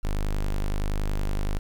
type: tone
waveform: square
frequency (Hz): 25.34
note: G#0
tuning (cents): -42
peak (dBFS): -24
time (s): 0.03-1.59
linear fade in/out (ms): 10
effects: 9-bit